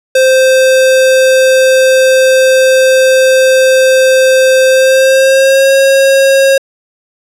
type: tone with pitch glide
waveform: square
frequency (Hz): 522 to 542.3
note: C5 to C#5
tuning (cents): -4 to -38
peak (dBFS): -5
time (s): 0.15-6.58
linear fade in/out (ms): 5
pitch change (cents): +66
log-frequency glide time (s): 4.68-5.72
effects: low-pass 12000 Hz 12 dB/octave